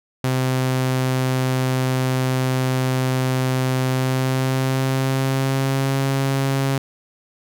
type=tone with pitch glide; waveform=sawtooth; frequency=129.6 to 135.81 Hz; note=C3 to C#3; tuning=-16 to -35 cents; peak=-14 dBFS; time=0.24-6.78 s; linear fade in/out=2 ms; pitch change=+81 cents; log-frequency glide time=3.88-6 s; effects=none